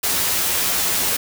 white noise with comb filter, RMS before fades -20 dBFS, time 0.03-1.17 s, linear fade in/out 10 ms, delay 11 ms, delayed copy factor +0.55, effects none

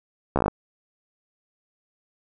slowing click train, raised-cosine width 1 ms, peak -7 dBFS, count 8, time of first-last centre 0.36-0.481 s, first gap 14 ms, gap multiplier 1.07, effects none

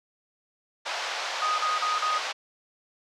pink band-pass noise, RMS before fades -32 dBFS, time 0.85-2.33 s, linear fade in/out 20 ms, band 650 to 5600 Hz, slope 24 dB/octave
sine tone bursts, 1244.5 Hz, D#6, in tune, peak -24 dBFS, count 4, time 1.42-2.183 s, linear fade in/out 2 ms, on 160 ms, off 41 ms
effects none

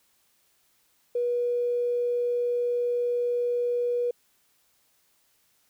triangle tone with tanh clipping, 484.1 Hz, B4, 35 cents flat, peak -23 dBFS, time 1.15-4.11 s, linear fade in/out 5 ms, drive 3 dB, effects white hiss -67 dBFS RMS until 5.69 s

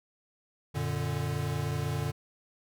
square chord, Gb augmented, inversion none, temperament equal with one note detuned, 90.91 / 116.54 / 146.83 Hz, Gb2 / Bb2 / D3, -30 / 0 / 0 cents, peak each -37 / -35 / -33 dBFS, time 0.74-2.12 s, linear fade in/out 20 ms, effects none

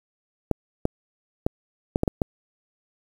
clicks, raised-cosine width 2 ms, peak -7 dBFS, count 7, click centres 0.513 / 0.854 / 1.465 / 1.959 / 2.034 / 2.078 / 2.218 s, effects 7-bit

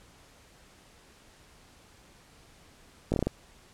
slowing click train, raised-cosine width 2 ms, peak -13 dBFS, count 6, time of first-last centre 3.12-3.27 s, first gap 19 ms, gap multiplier 1.23, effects pink hiss -57 dBFS RMS until 3.73 s + low-pass 10000 Hz 12 dB/octave

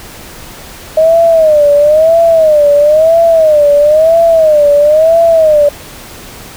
sine tone with vibrato, 622.3 Hz, D#5, in tune, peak -3 dBFS, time 0.97-5.69 s, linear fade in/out 5 ms, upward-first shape sine, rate 1 Hz, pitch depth 130 cents each way, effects pink hiss -30 dBFS RMS until 6.56 s

